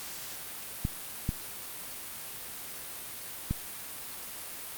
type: clicks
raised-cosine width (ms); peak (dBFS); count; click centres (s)
5; -16; 3; 0.851 / 1.291 / 3.51
effects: white hiss -41 dBFS RMS until 4.77 s + Opus 48 kbps